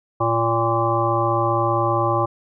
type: harmonic tone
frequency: 115.2 Hz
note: A#2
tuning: 20 cents flat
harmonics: 1 / 3 / 5 / 7 / 9 / 10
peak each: -24 / -24 / -24 / -24 / -24 / -24 dBFS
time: 0.2-2.26 s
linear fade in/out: 10 ms
effects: none